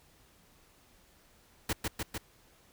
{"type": "noise with echo", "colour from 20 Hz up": "pink", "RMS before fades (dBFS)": -31, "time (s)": [1.69, 1.73], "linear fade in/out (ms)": 5, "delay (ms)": 150, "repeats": 3, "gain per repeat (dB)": -2, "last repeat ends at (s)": 2.18, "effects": ["pink hiss -63 dBFS RMS until 2.72 s"]}